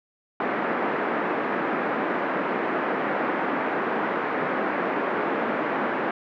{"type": "band-pass noise", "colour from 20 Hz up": "pink", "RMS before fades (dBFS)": -26, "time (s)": [0.4, 6.11], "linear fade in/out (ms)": 2, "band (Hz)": [240, 1900], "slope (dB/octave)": 24, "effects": []}